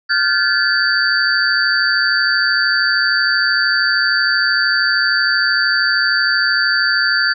sine tone cluster, 1405 / 1538 / 1731 / 4591 Hz, F6 / G6 / A6 / D8, +10 / -33 / -29 / -40 cents, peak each -18 dBFS, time 0.09-7.34 s, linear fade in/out 20 ms, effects none

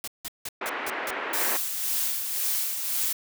white noise bursts, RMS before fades -34 dBFS, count 6, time 0.04-1.106 s, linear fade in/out 2 ms, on 36 ms, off 170 ms
white band-pass noise, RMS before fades -32 dBFS, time 0.61-1.57 s, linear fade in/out 5 ms, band 290 to 2200 Hz, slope 24 dB/octave
blue noise with tremolo, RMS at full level -26 dBFS, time 1.33-3.13 s, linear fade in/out 5 ms, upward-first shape sine, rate 1.9 Hz, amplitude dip 45%
effects none

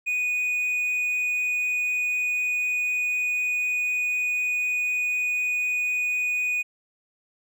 triangle tone, 2476 Hz, D#7, 9 cents flat, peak -21 dBFS, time 0.06-6.63 s, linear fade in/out 20 ms, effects none

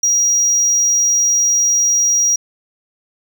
triangle tone, 5730 Hz, F8, 44 cents sharp, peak -10 dBFS, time 0.03-2.36 s, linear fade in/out 5 ms, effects none

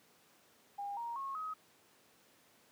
sine tone with pitch steps, 807 / 937.8 / 1089.7 / 1266.3 Hz, G#5 / A#5 / C#6 / D#6, -50 / +10 / -30 / +30 cents, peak -38 dBFS, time 0.78-1.54 s, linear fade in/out 10 ms, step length 190 ms, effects pink hiss -66 dBFS RMS until 2.71 s + high-pass 200 Hz 12 dB/octave

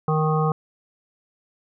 harmonic tone, 155.56 Hz, D#3, in tune, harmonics 1 / 3 / 5 / 7 / 8, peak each -20 / -25 / -27 / -28 / -29 dBFS, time 0.08-0.52 s, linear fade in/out 2 ms, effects none

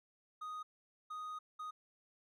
triangle tone bursts at uneven times, 1244.5 Hz, D#6, in tune, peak -40 dBFS, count 3, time 0.41-0.63 / 1.1-1.39 / 1.59-1.71 s, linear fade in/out 10 ms, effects none

